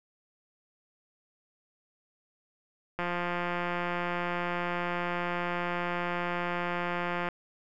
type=click train; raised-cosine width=0.5 ms; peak=-17 dBFS; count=753; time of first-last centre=2.99-7.287 s; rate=175 Hz; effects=none